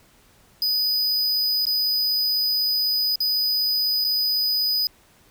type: tone with dropouts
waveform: square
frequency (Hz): 4978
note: D#8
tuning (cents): 0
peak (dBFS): -20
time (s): 0.62-4.87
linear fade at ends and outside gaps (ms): 1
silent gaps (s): 1.654-1.668 / 3.157-3.204 / 4.043-4.048
effects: pink hiss -56 dBFS RMS until 5.3 s